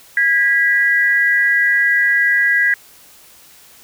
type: tone pair together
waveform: sine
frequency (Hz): 1639.9 / 1957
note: G#6 / B6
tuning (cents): -22 / -16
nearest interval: minor third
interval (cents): 306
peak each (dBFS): -14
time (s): 0.17-2.74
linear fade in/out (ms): 2
effects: white hiss -45 dBFS RMS until 3.83 s